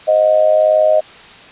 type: tone with amplitude modulation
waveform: sine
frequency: 622.3 Hz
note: D#5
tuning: in tune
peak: -5 dBFS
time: 0.07-1.01 s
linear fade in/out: 20 ms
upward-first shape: sine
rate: 102 Hz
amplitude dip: 70%
effects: white hiss -38 dBFS RMS until 1.51 s + resampled to 8000 Hz